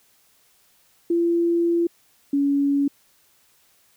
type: tone pair in turn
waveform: sine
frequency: 340.4 / 281.7 Hz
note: F4 / C#4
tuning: -44 / +28 cents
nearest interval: minor third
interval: 328 cents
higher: first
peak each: -17 dBFS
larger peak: neither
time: 1.1-1.87 / 2.33-2.88 s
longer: first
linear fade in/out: 5 ms
effects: white hiss -60 dBFS RMS until 3.96 s